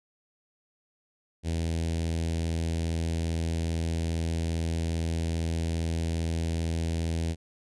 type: tone with notch filter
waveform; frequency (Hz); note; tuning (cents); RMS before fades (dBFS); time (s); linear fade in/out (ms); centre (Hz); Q
sawtooth; 82.41; E2; 0; -29; 1.43-7.36; 50; 1200; 0.62
effects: resampled to 24000 Hz